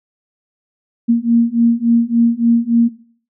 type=beating tone pair; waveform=sine; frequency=231.6 / 235.1 Hz; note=A#3 / A#3; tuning=-11 / +15 cents; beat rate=3.5 Hz; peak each=-13 dBFS; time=1.08-2.89 s; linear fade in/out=20 ms; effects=noise-tail reverb RT60 0.5 s tail -17 dB re dry